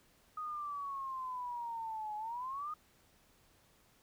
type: exponential two-way sweep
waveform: sine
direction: down then up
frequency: 1251 to 839 to 1251 Hz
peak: -38 dBFS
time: 0.37-2.74 s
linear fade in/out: 5 ms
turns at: 2.16 s
effects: pink hiss -68 dBFS RMS until 4.02 s